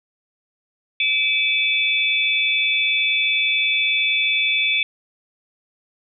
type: tone cluster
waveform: sine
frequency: 2313 / 2582 / 3474 Hz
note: D7 / E7 / A7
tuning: -27 / -37 / -23 cents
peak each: -21 dBFS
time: 1-4.83 s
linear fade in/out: 2 ms
effects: none